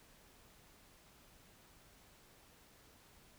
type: silence
effects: pink hiss -64 dBFS RMS until 3.38 s